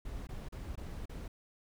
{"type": "noise with dropouts", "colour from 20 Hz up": "brown", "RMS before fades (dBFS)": -42, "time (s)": [0.05, 1.28], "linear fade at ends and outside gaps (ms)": 5, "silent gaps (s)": [[0.271, 0.289], [0.487, 0.523], [0.756, 0.775], [1.057, 1.094]], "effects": []}